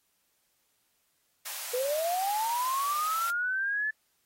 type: high-pass noise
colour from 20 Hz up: white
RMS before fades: -38 dBFS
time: 1.45-3.31 s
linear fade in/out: 10 ms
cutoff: 570 Hz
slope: 48 dB/octave
type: linear sweep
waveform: sine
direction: up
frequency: 481.4 to 1746 Hz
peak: -27 dBFS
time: 1.73-3.91 s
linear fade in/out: 10 ms
effects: white hiss -73 dBFS RMS until 4.25 s + AAC 48 kbps